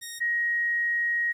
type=tone pair in turn; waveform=10% pulse / sine; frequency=1864.7 / 1886.4 Hz; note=A#6 / A#6; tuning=0 / +20 cents; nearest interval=unison; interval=20 cents; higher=second; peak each=-27 / -23 dBFS; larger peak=second; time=0.01-0.2 / 0.2-1.33 s; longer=second; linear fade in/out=20 ms; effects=10-bit